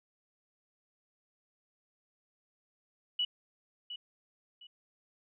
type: tone with echo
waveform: sine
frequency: 2943 Hz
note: F#7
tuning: 10 cents flat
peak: -28 dBFS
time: 3.19-3.25 s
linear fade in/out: 5 ms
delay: 710 ms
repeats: 2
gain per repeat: -11 dB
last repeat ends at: 4.67 s
effects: none